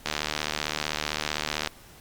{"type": "click train", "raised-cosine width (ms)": 0.2, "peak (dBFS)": -9, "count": 123, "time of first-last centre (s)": [0.06, 1.674], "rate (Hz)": 75.6, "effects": ["pink hiss -51 dBFS RMS until 2 s", "Opus 48 kbps"]}